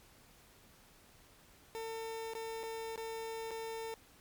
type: tone with dropouts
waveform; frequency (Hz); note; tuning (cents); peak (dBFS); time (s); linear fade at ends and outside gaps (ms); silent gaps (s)
30% pulse; 450; A4; +39; -37; 1.75-3.94; 0; 2.335-2.351 / 2.632-2.636 / 2.959-2.977 / 3.508-3.513
effects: pink hiss -62 dBFS RMS until 4.2 s + MP3 96 kbps